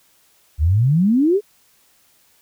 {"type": "exponential sweep", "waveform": "sine", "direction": "up", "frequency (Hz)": [70, 433], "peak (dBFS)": -12, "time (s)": [0.58, 1.41], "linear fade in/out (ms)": 50, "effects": ["white hiss -57 dBFS RMS until 2.41 s"]}